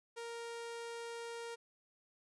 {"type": "tone", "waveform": "sawtooth", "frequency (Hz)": 466.2, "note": "A#4", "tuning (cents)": 0, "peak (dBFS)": -39, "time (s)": [0.16, 1.56], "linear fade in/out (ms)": 20, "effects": ["resampled to 24000 Hz"]}